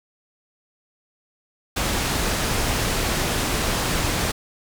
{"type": "low-pass noise", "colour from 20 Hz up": "pink", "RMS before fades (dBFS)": -23, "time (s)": [1.76, 4.32], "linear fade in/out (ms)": 10, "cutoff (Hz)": 11000, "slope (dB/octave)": 12, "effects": []}